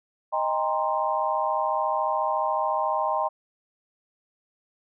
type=chord; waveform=sine; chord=C minor seventh; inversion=first; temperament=equal with one note detuned; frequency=622.3 / 798.6 / 932.3 / 1046.5 Hz; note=Eb5 / G5 / Bb5 / C6; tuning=0 / +32 / 0 / 0 cents; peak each=-28 dBFS; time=0.32-3.29 s; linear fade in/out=20 ms; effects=none